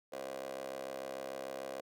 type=tone with high-pass filter; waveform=15% pulse; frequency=66.8 Hz; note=C2; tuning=36 cents sharp; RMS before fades=-43 dBFS; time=0.12-1.81 s; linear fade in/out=10 ms; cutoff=490 Hz; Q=9.1; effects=none